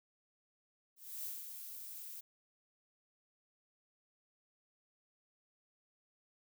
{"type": "noise with ADSR envelope", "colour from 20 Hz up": "violet", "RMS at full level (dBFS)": -42, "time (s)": [0.96, 2.21], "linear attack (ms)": 290, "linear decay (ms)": 170, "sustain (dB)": -6, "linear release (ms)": 10, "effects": []}